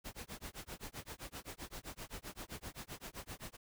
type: noise with tremolo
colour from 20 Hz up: pink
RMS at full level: -45 dBFS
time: 0.04-3.57 s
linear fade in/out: 20 ms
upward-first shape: sine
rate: 7.7 Hz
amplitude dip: 100%
effects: none